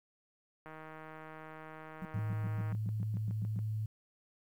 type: click train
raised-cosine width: 0.5 ms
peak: -33 dBFS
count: 325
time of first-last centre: 0.66-2.724 s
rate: 157 Hz
type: tone bursts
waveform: sine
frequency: 178.9 Hz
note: F3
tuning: 42 cents sharp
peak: -37 dBFS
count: 12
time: 2.02-3.59 s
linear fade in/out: 0 ms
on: 30 ms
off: 110 ms
type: tone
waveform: sine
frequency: 108.2 Hz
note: A2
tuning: 29 cents flat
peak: -33 dBFS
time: 2.14-3.86 s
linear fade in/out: 5 ms
effects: low-pass 2000 Hz 12 dB/octave + 11-bit